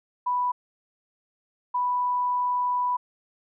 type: tone pair in turn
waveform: sine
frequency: 987.8 / 987.8 Hz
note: B5 / B5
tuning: 0 / 0 cents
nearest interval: unison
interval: 0 cents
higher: neither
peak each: -22 dBFS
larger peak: neither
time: 0.26-0.52 / 1.74-2.97 s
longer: second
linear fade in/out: 10 ms
effects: none